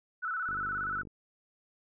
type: tone with vibrato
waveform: sine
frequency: 1396.9 Hz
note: F6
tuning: in tune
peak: -31 dBFS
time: 0.22-1.03 s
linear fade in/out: 20 ms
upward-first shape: square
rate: 17 Hz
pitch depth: 97 cents each way
type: click train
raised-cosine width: 3 ms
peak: -35 dBFS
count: 30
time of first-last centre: 0.49-1.072 s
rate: 49.8 Hz
effects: none